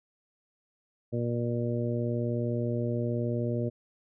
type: harmonic tone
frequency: 119.1 Hz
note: A#2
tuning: 38 cents sharp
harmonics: 1 / 2 / 3 / 4 / 5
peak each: -30 / -33 / -35 / -36 / -37 dBFS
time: 1.12-3.7 s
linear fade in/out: 20 ms
effects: none